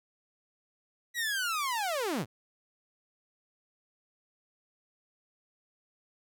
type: linear sweep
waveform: sawtooth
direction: down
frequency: 1957 to 87.31 Hz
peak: -26 dBFS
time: 1.14-2.26 s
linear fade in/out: 50 ms
effects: none